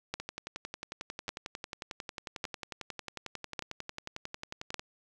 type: two click trains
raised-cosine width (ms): 0.2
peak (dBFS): -16 / -21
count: 5 / 52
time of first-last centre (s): 0.14-4.743 / 0.2-4.795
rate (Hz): 0.869 / 11.1
effects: none